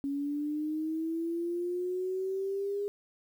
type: linear sweep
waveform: sine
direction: up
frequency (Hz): 277.2 to 408.8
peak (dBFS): -30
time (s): 0.04-2.88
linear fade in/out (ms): 0
effects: 10-bit